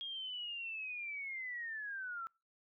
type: linear sweep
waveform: sine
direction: down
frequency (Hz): 3267 to 1318.5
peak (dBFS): -40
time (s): 0.01-2.27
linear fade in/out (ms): 0
effects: noise-tail reverb RT60 0.3 s tail -26 dB re dry